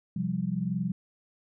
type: chord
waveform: sine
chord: C suspended fourth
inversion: none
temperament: equal with one note detuned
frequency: 130.06 / 174.61 / 196 Hz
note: C3 / F3 / G3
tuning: -10 / 0 / 0 cents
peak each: -35 / -30 / -31 dBFS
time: 0.16-0.92 s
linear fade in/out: 5 ms
effects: none